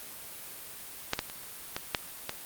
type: clicks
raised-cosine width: 0.2 ms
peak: -8 / -11 / -22 / -29 / -14 / -8 / -14 dBFS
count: 7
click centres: 1.134 / 1.191 / 1.299 / 1.434 / 1.765 / 1.948 / 2.294 s
effects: white hiss -44 dBFS RMS until 2.45 s + Opus 32 kbps